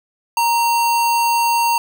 sine tone with sample-and-hold, 935 Hz, A#5, 5 cents sharp, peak -13 dBFS, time 0.37-1.78 s, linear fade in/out 2 ms, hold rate 3675 Hz, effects none

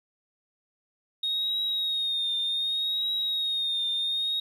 sine tone with vibrato, 3729 Hz, A#7, in tune, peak -24 dBFS, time 1.23-4.4 s, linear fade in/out 5 ms, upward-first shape triangle, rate 0.66 Hz, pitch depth 56 cents each way, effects tanh soft clip ceiling -22 dBFS + 10-bit

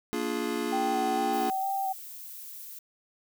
square chord, Bb dominant seventh, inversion none, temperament just, 233.1 / 291.4 / 349.6 / 419.5 Hz, Bb3 / D4 / F4 / Ab4, 0 / -13 / +2 / +17 cents, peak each -35 dBFS, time 0.13-1.5 s, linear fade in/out 0 ms
sine tone with vibrato, 773 Hz, G5, 24 cents flat, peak -27 dBFS, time 0.72-1.93 s, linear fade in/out 10 ms, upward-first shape square, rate 2.2 Hz, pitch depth 19 cents each way
violet noise, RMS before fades -43 dBFS, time 1.33-2.79 s, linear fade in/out 5 ms
effects none

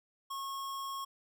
square tone, 1091 Hz, C#6, 28 cents flat, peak -38 dBFS, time 0.3-1.05 s, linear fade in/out 10 ms, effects none

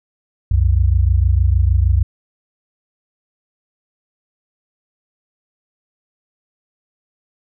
sine tone pair together, 64 / 90.51 Hz, C2 / F#2, -38 / -38 cents, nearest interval tritone, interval 600 cents, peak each -13 / -14 dBFS, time 0.51-2.03 s, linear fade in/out 5 ms, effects none

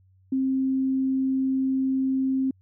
sine tone, 264.7 Hz, C4, 20 cents sharp, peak -21 dBFS, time 0.32-2.51 s, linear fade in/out 5 ms, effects added 94 Hz sine -56 dBFS peak until 2.61 s

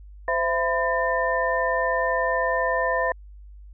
sine tone cluster, 517 / 667 / 1007 / 1798 Hz, C5 / E5 / B5 / A6, -21 / +20 / +33 / +37 cents, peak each -26 dBFS, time 0.28-3.12 s, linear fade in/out 2 ms, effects added 50 Hz sine -41 dBFS peak until 3.73 s

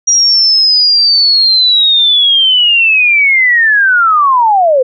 sine linear sweep, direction down, 5740 to 491.8 Hz, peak -5 dBFS, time 0.07-4.83 s, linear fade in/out 10 ms, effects none

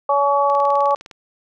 harmonic tone, 282.6 Hz, C#4, 34 cents sharp, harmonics 2 / 3 / 4, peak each -18 / -18 / -18 dBFS, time 0.09-0.95 s, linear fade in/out 5 ms
click train, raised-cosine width 0.2 ms, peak -21 dBFS, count 13, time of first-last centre 0.5-1.112 s, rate 19.6 Hz
effects none

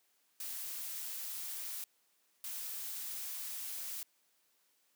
blue noise bursts at uneven times, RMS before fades -42 dBFS, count 2, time 0.4-1.84 / 2.44-4.03 s, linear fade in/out 2 ms, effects white hiss -74 dBFS RMS until 4.95 s + high-pass 200 Hz 12 dB/octave

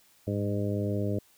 harmonic tone with a mistuned harmonic, 101.8 Hz, G#2, 34 cents flat, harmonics 1 / 2 / 3 / 4 / 5 / 6, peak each -30 / -33 / -35 / -36 / -37 / -38 dBFS, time 0.27-1.19 s, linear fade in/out 5 ms, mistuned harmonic 1, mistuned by +43 cents, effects white hiss -62 dBFS RMS until 1.37 s

